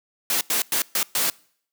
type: noise bursts at uneven times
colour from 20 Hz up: white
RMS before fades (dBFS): -22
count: 5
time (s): 0.3-0.41 / 0.5-0.62 / 0.72-0.82 / 0.95-1.03 / 1.15-1.3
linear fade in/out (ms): 2
effects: noise-tail reverb RT60 0.6 s tail -25 dB re dry + high-pass 200 Hz 12 dB/octave